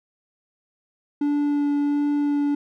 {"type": "tone with vibrato", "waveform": "triangle", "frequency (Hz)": 289.5, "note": "D4", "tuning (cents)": -25, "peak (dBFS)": -17, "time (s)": [1.21, 2.55], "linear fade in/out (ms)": 5, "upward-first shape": "sine", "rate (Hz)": 1.4, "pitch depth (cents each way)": 8, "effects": []}